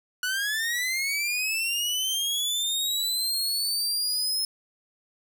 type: linear sweep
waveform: sawtooth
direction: up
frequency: 1462 to 5200 Hz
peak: -22 dBFS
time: 0.23-4.45 s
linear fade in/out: 2 ms
effects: none